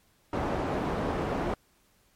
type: low-pass noise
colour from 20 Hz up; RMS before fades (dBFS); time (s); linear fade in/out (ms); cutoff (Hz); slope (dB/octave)
white; -30; 0.33-1.54; 2; 710; 12
effects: pink hiss -66 dBFS RMS until 2.15 s + MP3 64 kbps